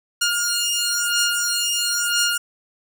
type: beating tone pair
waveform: 10% pulse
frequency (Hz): 1417 / 1418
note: F6 / F6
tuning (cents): +25 / +26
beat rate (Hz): 1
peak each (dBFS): -14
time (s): 0.21-2.38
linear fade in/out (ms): 10
effects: none